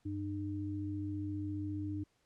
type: tone pair together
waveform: sine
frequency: 96.17 / 303.2 Hz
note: G2 / D#4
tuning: -33 / -45 cents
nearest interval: octave + minor sixth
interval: 1988 cents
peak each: -39 / -38 dBFS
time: 0.05-2.04 s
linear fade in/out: 10 ms
effects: pink hiss -75 dBFS RMS until 2.25 s + low-pass 9000 Hz 12 dB/octave